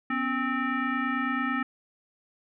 sine tone with frequency modulation, 773 Hz, G5, 24 cents flat, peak -25 dBFS, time 0.1-1.63 s, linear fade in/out 5 ms, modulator 525 Hz, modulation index 2.4, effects none

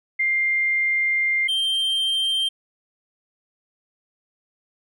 sine / triangle tone pair in turn, 2100 / 3153 Hz, C7 / G7, +6 / +9 cents, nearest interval perfect fifth, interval 703 cents, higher second, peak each -18 dBFS, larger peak neither, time 0.19-1.48 / 1.48-2.49 s, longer first, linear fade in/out 10 ms, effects none

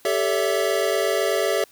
square chord, A dominant seventh, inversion third, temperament equal with one note detuned, 392 / 440 / 568.6 / 659.3 Hz, G4 / A4 / C#5 / E5, 0 / 0 / +44 / 0 cents, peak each -26 dBFS, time 0.05-1.64 s, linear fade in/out 2 ms, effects white hiss -54 dBFS RMS until 1.71 s

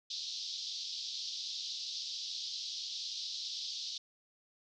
pink band-pass noise, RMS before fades -41 dBFS, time 0.1-3.98 s, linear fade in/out 5 ms, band 3500 to 5500 Hz, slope 48 dB/octave, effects none

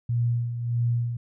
sine tone with tremolo, 118.9 Hz, A#2, 35 cents sharp, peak -20 dBFS, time 0.09-1.17 s, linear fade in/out 5 ms, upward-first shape sine, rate 1.6 Hz, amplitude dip 60%, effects none

